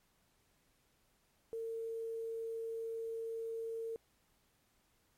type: tone with quantisation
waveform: sine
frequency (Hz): 453.7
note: A#4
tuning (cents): -47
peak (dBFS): -38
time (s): 1.53-3.96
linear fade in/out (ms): 0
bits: 11
effects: pink hiss -74 dBFS RMS until 5.17 s + MP3 64 kbps